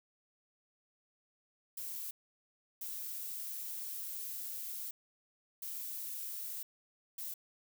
violet noise bursts at uneven times, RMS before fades -42 dBFS, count 4, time 1.77-2.11 / 2.81-4.91 / 5.62-6.63 / 7.18-7.34 s, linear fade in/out 5 ms, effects none

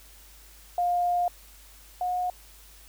sine tone pair in turn, 707 / 723.1 Hz, F5 / F#5, +21 / -40 cents, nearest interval unison, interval 39 cents, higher second, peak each -22 / -25 dBFS, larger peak first, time 0.78-1.28 / 2.01-2.3 s, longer first, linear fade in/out 2 ms, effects added 50 Hz sine -52 dBFS peak until 2.88 s + white hiss -53 dBFS RMS until 2.88 s

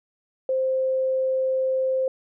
sine tone, 523.3 Hz, C5, in tune, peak -20 dBFS, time 0.49-2.08 s, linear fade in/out 2 ms, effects none

